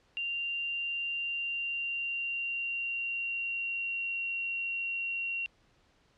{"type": "tone with pitch glide", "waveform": "sine", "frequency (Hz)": [2779, 2747], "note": ["F7", "F7"], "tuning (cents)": [-9, -29], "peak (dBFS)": -31, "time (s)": [0.17, 5.46], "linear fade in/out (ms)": 0, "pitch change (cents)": -20, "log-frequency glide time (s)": [1.15, 4.24], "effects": ["pink hiss -67 dBFS RMS until 6.17 s", "low-pass 5000 Hz 12 dB/octave"]}